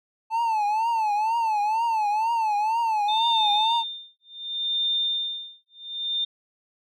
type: tone with vibrato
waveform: triangle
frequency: 877 Hz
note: A5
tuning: 6 cents flat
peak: -19 dBFS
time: 0.3-3.84 s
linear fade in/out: 50 ms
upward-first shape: triangle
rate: 2.1 Hz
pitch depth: 130 cents each way
type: tone with tremolo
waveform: sine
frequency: 3610 Hz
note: A7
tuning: 44 cents sharp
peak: -21 dBFS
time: 3.08-6.25 s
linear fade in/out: 10 ms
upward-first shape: sine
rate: 0.68 Hz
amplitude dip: 100%
effects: none